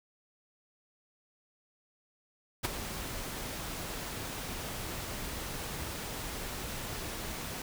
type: noise with ADSR envelope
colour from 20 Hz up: pink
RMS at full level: -29 dBFS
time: 2.63-7.62 s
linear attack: 21 ms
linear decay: 16 ms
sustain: -10 dB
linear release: 3 ms
effects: none